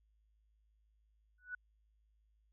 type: tone with exponential growth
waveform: sine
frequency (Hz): 1480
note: F#6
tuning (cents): 0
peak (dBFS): -37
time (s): 1.38-1.55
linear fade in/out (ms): 5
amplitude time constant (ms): 36
effects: added 53 Hz sine -70 dBFS peak until 2.52 s